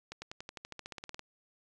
accelerating click train, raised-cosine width 0.2 ms, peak -25 dBFS, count 16, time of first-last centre 0.12-1.193 s, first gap 100 ms, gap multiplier 0.95, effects resampled to 24000 Hz

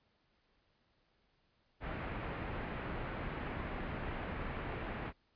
pink low-pass noise, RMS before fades -41 dBFS, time 1.8-5.13 s, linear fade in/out 50 ms, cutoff 2400 Hz, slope 24 dB/octave, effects pink hiss -75 dBFS RMS until 5.35 s + resampled to 11025 Hz

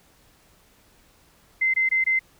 sine tone bursts, 2070 Hz, C7, 19 cents flat, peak -18 dBFS, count 4, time 1.61-2.193 s, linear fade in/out 10 ms, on 130 ms, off 21 ms, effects pink hiss -58 dBFS RMS until 2.39 s

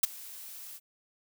blue noise with ADSR envelope, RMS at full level -21 dBFS, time 0.03-0.8 s, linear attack 6 ms, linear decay 17 ms, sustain -24 dB, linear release 43 ms, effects none

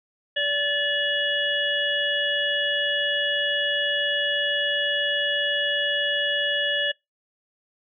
harmonic tone with a mistuned harmonic, 579 Hz, D5, 25 cents flat, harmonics 1 / 3 / 5 / 6, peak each -29 / -25 / -26 / -30 dBFS, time 0.36-6.92 s, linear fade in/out 10 ms, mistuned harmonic 6, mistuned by -49 cents, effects noise-tail reverb RT60 0.2 s tail -24 dB re dry

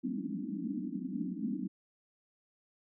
pink band-pass noise, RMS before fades -37 dBFS, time 0.03-1.68 s, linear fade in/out 10 ms, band 180 to 310 Hz, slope 96 dB/octave, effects none

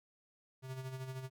square tone with tremolo, 130.81 Hz, C3, in tune, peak -40 dBFS, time 0.62-1.3 s, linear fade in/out 50 ms, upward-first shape sine, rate 13 Hz, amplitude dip 55%, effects none

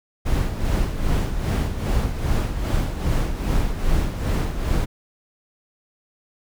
brown noise with tremolo, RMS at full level -19 dBFS, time 0.25-4.86 s, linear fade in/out 20 ms, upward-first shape sine, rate 2.5 Hz, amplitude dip 60%, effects none

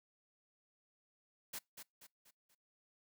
white noise with echo, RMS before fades -44 dBFS, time 1.53-1.59 s, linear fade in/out 10 ms, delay 240 ms, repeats 4, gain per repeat -7 dB, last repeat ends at 2.55 s, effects noise-tail reverb RT60 0.2 s tail -25 dB re dry + high-pass 100 Hz 12 dB/octave

